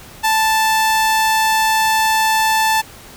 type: tone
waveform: sawtooth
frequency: 880 Hz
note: A5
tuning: in tune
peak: -9 dBFS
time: 0.23-2.82 s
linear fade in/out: 20 ms
effects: pink hiss -39 dBFS RMS until 3.16 s